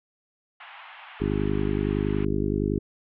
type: band-pass noise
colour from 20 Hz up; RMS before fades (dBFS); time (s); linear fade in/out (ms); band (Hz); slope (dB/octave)
pink; -45; 0.6-2.25; 5; 750 to 3200; 48
type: harmonic tone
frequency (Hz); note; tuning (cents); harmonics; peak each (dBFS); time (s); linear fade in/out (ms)
50.7; G#1; -41; 1 / 2 / 3 / 4 / 5 / 6 / 7 / 8; -31 / -31 / -31 / -31 / -31 / -31 / -31 / -31; 1.2-2.79; 10
effects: none